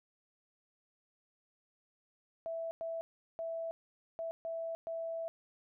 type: tone bursts at uneven times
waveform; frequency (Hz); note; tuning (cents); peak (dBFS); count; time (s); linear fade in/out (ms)
sine; 659.3; E5; 0; -36; 6; 2.46-2.71 / 2.81-3.01 / 3.39-3.71 / 4.19-4.31 / 4.45-4.75 / 4.87-5.28; 0
effects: none

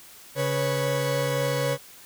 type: tone cluster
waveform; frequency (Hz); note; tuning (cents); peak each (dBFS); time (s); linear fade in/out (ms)
40% pulse; 139.2 / 491.3 / 553; C#3 / B4 / C#5; +8 / -9 / -4; -27; 0.35-1.78; 50
effects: white hiss -48 dBFS RMS until 2.05 s

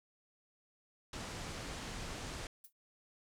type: low-pass noise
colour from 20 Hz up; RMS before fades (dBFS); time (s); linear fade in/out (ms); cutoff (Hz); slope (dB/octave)
pink; -44; 1.13-2.47; 2; 8400; 24
type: noise with exponential decay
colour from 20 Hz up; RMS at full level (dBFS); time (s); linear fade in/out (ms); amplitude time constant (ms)
violet; -48; 2.64-2.73; 5; 18
effects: none

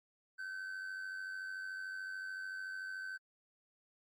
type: tone with amplitude modulation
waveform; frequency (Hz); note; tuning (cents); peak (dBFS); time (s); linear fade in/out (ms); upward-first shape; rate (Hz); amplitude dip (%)
triangle; 1534; G6; -38; -37; 0.38-3.18; 20; sine; 93.6; 50
effects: AAC 64 kbps

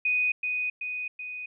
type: tone with echo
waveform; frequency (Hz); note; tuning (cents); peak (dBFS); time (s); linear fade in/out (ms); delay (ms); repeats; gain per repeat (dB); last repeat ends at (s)
sine; 2489; D#7; 0; -22; 0.05-0.32; 5; 380; 3; -4; 1.46
effects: none

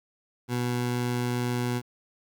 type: tone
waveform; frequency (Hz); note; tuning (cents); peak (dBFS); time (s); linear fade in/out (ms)
20% pulse; 122.4; B2; -15; -21; 0.48-1.82; 50
effects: 10-bit

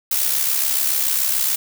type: noise with amplitude modulation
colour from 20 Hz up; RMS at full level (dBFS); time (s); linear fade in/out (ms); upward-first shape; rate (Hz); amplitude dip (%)
blue; -17; 0.11-1.56; 5; sine; 67; 55
effects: none

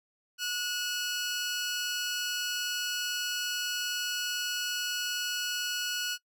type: tone pair together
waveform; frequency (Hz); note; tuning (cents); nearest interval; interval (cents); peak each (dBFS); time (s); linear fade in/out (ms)
15% pulse; 1459.2 / 2600; F#6 / E7; -24 / -24; minor seventh; 1000; -25 / -33; 0.38-6.18; 50
effects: noise-tail reverb RT60 0.1 s tail -20 dB re dry

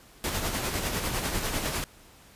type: noise with tremolo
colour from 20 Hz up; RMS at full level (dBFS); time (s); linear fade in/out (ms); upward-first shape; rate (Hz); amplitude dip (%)
pink; -28; 0.24-1.84; 0; sine; 10; 45
effects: pink hiss -54 dBFS RMS until 2.35 s + resampled to 32000 Hz

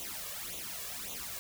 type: noise with flanger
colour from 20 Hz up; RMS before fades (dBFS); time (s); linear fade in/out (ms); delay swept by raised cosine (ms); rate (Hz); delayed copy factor
white; -41; 0-1.39; 0; 0.29 to 1.79; 1.8; +0.75
effects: none

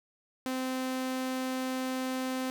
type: tone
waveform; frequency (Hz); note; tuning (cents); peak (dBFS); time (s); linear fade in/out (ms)
sawtooth; 258.8; C4; -19; -27; 0.46-2.5; 0
effects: none

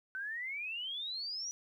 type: exponential sweep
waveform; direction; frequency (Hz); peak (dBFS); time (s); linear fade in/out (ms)
sine; up; 1510 to 5920; -37; 0.15-1.51; 0
effects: 12-bit

